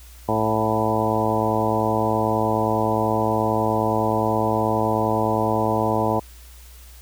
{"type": "harmonic tone with a mistuned harmonic", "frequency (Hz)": 109.6, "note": "A2", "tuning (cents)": -6, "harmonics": [1, 2, 3, 4, 5, 6, 7, 8, 9], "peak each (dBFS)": [-27, -27, -27, -27, -27, -27, -27, -27, -27], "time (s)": [0.28, 6.2], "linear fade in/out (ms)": 10, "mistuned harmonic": 7, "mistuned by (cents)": -16, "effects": ["added 60 Hz sine -42 dBFS peak until 7.01 s", "white hiss -49 dBFS RMS until 7.01 s"]}